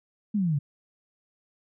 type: exponential sweep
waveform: sine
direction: down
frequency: 218.9 to 135.6 Hz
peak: -22 dBFS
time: 0.34-0.59 s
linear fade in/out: 10 ms
effects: none